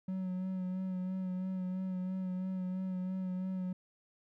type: tone with vibrato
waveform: triangle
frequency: 185.6 Hz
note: F#3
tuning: 6 cents sharp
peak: -32 dBFS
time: 0.08-3.73 s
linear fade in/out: 5 ms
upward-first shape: sine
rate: 3 Hz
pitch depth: 27 cents each way
effects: none